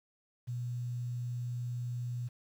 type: tone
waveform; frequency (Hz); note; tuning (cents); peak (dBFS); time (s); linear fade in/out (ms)
sine; 121.6; B2; -26; -34; 0.47-2.29; 20
effects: 10-bit